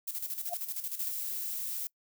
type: noise with tremolo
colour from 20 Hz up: violet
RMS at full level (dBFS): -35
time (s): 0.07-1.09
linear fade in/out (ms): 10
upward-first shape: square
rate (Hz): 13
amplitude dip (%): 65
type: tone with exponential growth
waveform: sine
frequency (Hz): 698.5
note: F5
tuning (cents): 0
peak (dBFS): -29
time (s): 0.47-0.54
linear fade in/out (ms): 5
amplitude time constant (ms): 15
type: noise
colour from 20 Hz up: violet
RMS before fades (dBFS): -36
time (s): 1-1.87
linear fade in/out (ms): 2
effects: noise-tail reverb RT60 0.1 s tail -24 dB re dry